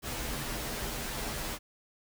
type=noise with comb filter; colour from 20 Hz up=pink; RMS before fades=-36 dBFS; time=0.02-1.59 s; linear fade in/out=50 ms; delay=11 ms; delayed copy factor=-0.85; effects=none